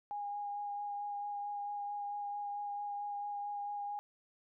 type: tone with vibrato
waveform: sine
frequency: 818 Hz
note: G#5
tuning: 26 cents flat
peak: -37 dBFS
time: 0.11-3.99 s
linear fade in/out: 0 ms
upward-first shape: sine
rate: 4.5 Hz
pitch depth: 12 cents each way
effects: none